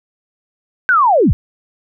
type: linear sweep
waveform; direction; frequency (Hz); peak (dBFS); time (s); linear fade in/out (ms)
sine; down; 1554 to 32.7; -8; 0.89-1.33; 0
effects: none